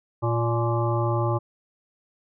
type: harmonic tone with a mistuned harmonic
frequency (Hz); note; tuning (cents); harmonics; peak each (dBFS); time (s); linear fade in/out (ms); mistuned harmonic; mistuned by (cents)
116.54; A#2; 0; 1 / 3 / 5 / 7 / 9 / 10; -23 / -28 / -30 / -31 / -33 / -33; 0.22-1.39; 20; 7; +58
effects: none